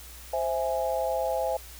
sine chord, C augmented, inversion none, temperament equal, 523.3 / 659.3 / 830.6 Hz, C5 / E5 / G#5, 0 / 0 / 0 cents, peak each -29 / -29 / -31 dBFS, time 0.33-1.57 s, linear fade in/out 5 ms, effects added 60 Hz sine -46 dBFS peak until 1.79 s + white hiss -47 dBFS RMS until 1.79 s

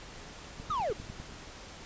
click train, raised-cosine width 5 ms, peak -30 dBFS, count 7, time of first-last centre 0.6-1.2 s, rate 10 Hz
triangle linear sweep, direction down, 1306 to 370 Hz, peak -27 dBFS, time 0.7-0.93 s, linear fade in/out 5 ms
effects pink hiss -47 dBFS RMS until 1.85 s + resampled to 16000 Hz

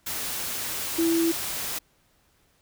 sine tone in noise, 331.9 Hz, E4, 12 cents sharp, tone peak -20 dBFS, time 0.98-1.32 s, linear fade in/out 10 ms, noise white, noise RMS -31 dBFS, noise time 0.06-1.79 s, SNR +8 dB, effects pink hiss -65 dBFS RMS until 2.61 s

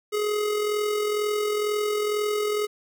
square tone with amplitude modulation, 420 Hz, G#4, 19 cents sharp, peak -22 dBFS, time 0.12-2.67 s, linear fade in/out 20 ms, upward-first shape sine, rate 42.1 Hz, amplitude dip 40%, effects none

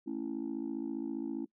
sine chord, A major, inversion none, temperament just, 220 / 275 / 330 Hz, A3 / C#4 / E4, 0 / -14 / +2 cents, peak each -40 / -36 / -37 dBFS, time 0.06-1.46 s, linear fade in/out 20 ms, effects noise-tail reverb RT60 0.1 s tail -22 dB re dry + tanh soft clip ceiling -29 dBFS

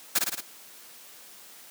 white noise with echo, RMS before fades -22 dBFS, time 0.15-0.19 s, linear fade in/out 10 ms, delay 55 ms, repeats 4, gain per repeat -3 dB, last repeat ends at 0.41 s, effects white hiss -49 dBFS RMS until 1.7 s + high-pass 200 Hz 12 dB/octave

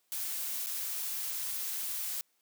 blue noise with dropouts, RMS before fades -36 dBFS, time 0.12-2.21 s, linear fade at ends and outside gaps 0 ms, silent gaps 0.661-0.669 s, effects white hiss -74 dBFS RMS until 2.41 s + high-pass 200 Hz 12 dB/octave

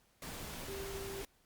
sine tone in noise, 392 Hz, G4, in tune, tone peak -43 dBFS, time 0.68-1.22 s, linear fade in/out 2 ms, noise pink, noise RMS -45 dBFS, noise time 0.22-1.25 s, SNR -1 dB, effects pink hiss -71 dBFS RMS until 1.45 s + Opus 48 kbps

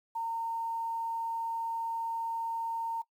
sine tone with quantisation, 915 Hz, A#5, 32 cents flat, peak -31 dBFS, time 0.15-3.02 s, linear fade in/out 10 ms, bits 10, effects noise-tail reverb RT60 0.1 s tail -19 dB re dry

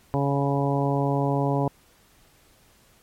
harmonic tone, 140 Hz, C#3, 18 cents sharp, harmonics 1 / 2 / 3 / 4 / 5 / 6 / 7, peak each -24 / -27 / -29 / -30 / -31 / -32 / -32 dBFS, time 0.14-1.68 s, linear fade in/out 0 ms, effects pink hiss -58 dBFS RMS until 3.02 s + MP3 64 kbps

